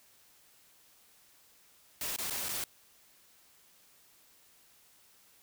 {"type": "noise with dropouts", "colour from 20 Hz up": "white", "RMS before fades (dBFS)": -36, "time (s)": [2.01, 2.64], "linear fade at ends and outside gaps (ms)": 2, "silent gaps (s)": [[2.163, 2.185], [2.3, 2.306], [2.486, 2.49]], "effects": ["white hiss -63 dBFS RMS until 5.42 s"]}